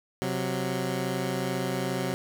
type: tone pair together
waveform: 15% pulse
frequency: 130.81 / 185 Hz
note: C3 / F#3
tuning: 0 / 0 cents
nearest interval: tritone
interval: 600 cents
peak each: -24 / -24 dBFS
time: 0.22-2.14 s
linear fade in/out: 0 ms
effects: none